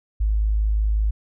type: tone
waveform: sine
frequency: 52.8 Hz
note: G#1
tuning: 29 cents sharp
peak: -17 dBFS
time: 0.2-1.11 s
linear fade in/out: 10 ms
effects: none